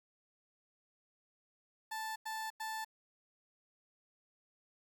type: tone bursts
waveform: 30% pulse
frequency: 880 Hz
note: A5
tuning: in tune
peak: -36 dBFS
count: 3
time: 1.91-2.848 s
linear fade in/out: 10 ms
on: 250 ms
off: 94 ms
effects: 11-bit